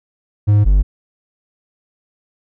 triangle tone pair in turn, 103.8 / 48.85 Hz, G#2 / G1, 0 / -5 cents, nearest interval octave + minor second, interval 1305 cents, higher first, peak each -6 dBFS, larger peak neither, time 0.47-0.65 / 0.65-0.83 s, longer neither, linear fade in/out 20 ms, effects none

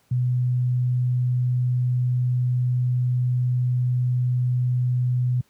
sine tone, 124.6 Hz, B2, 16 cents sharp, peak -18 dBFS, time 0.11-5.41 s, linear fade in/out 5 ms, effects pink hiss -63 dBFS RMS until 5.49 s + high-pass 80 Hz 12 dB/octave

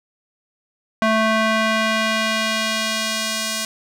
square tone with band-pass filter sweep, 220 Hz, A3, in tune, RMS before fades -20 dBFS, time 1.02-3.65 s, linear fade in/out 2 ms, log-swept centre 1200 to 6600 Hz, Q 0.73, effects none

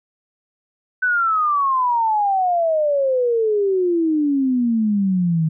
sine exponential sweep, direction down, 1519 to 155.56 Hz, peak -15 dBFS, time 1.02-5.49 s, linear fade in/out 10 ms, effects none

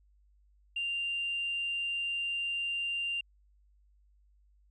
sine tone, 2786 Hz, F7, 5 cents flat, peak -30 dBFS, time 0.76-3.21 s, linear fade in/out 5 ms, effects tanh soft clip ceiling -26 dBFS + added 50 Hz sine -62 dBFS peak until 4.7 s

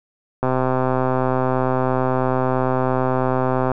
click train, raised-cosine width 1 ms, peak -6 dBFS, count 425, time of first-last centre 0.43-3.717 s, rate 129 Hz, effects none

